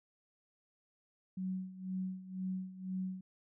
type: tone with tremolo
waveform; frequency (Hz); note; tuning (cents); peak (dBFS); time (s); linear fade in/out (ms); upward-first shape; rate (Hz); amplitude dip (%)
sine; 186.8; F#3; +17; -34; 1.37-3.21; 5; sine; 2; 80
effects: none